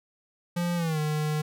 square tone with pitch glide, 174 to 152.35 Hz, F3 to D#3, -6 to -36 cents, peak -26 dBFS, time 0.56-1.42 s, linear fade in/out 10 ms, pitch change -230 cents, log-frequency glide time 0.76-0.99 s, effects none

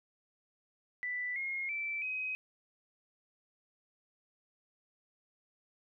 sine tone with pitch steps, 1981 / 2148 / 2329 / 2525 Hz, B6 / C7 / D7 / D#7, +5 / +45 / -15 / +25 cents, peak -34 dBFS, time 1.03-2.35 s, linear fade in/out 0 ms, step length 330 ms, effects none

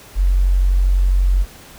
sine tone, 46.06 Hz, F#1, 7 cents flat, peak -11 dBFS, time 0.15-1.46 s, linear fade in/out 50 ms, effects pink hiss -41 dBFS RMS until 1.78 s

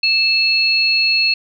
sine tone pair together, 2637 / 4310 Hz, E7 / C#8, 0 / -49 cents, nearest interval major sixth, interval 851 cents, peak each -15 dBFS, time 0.03-1.34 s, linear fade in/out 5 ms, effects none

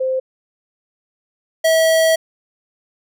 sine / square tone pair in turn, 521 / 646.9 Hz, C5 / E5, -7 / -33 cents, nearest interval major third, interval 374 cents, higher second, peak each -16 / -12 dBFS, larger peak second, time 0-0.2 / 1.64-2.16 s, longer second, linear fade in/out 10 ms, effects none

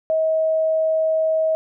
sine tone, 637 Hz, D#5, 41 cents sharp, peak -16 dBFS, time 0.1-1.55 s, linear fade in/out 0 ms, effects none

